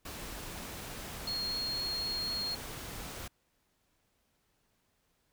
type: tone in noise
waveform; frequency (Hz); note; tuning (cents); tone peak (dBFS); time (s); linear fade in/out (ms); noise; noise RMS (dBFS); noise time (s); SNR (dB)
sine; 4276; C8; +37; -33; 1.27-2.55; 5; pink; -43; 0.05-3.28; +7
effects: pink hiss -75 dBFS RMS until 5.32 s